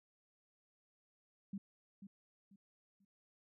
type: tone with echo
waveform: sine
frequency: 197.3 Hz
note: G3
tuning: 11 cents sharp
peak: -40 dBFS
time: 1.53-1.58 s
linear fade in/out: 5 ms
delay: 490 ms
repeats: 3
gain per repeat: -10 dB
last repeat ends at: 3.05 s
effects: none